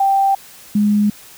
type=tone pair in turn; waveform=sine; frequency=784 / 207.7 Hz; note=G5 / G#3; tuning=0 / 0 cents; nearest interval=octave + major seventh; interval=2300 cents; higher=first; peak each=-11 dBFS; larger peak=neither; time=0-0.35 / 0.75-1.1 s; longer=neither; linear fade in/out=5 ms; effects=white hiss -41 dBFS RMS until 1.37 s